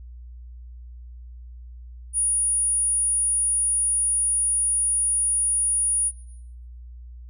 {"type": "tone", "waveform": "sine", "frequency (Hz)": 9660, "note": "D9", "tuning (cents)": 48, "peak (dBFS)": -19, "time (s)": [2.13, 6.12], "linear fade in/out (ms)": 50, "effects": ["noise-tail reverb RT60 0.8 s tail -21 dB re dry", "added 60 Hz sine -38 dBFS peak until 7.29 s"]}